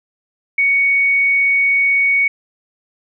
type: tone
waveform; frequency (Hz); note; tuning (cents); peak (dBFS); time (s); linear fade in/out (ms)
sine; 2231; C#7; +11; -11; 0.58-2.28; 5
effects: none